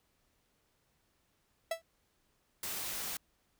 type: tone with exponential decay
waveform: 45% pulse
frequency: 659.3 Hz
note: E5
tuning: in tune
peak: -29 dBFS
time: 1.71-1.82 s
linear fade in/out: 5 ms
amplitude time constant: 23 ms
type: noise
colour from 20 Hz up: white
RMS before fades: -39 dBFS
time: 2.63-3.17 s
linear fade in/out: 2 ms
effects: pink hiss -75 dBFS RMS until 3.59 s